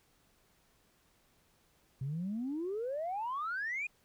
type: exponential sweep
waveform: sine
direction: up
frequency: 127.4 to 2500 Hz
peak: -33 dBFS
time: 2.01-3.87 s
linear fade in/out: 5 ms
effects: tanh soft clip ceiling -30 dBFS + pink hiss -70 dBFS RMS until 4.04 s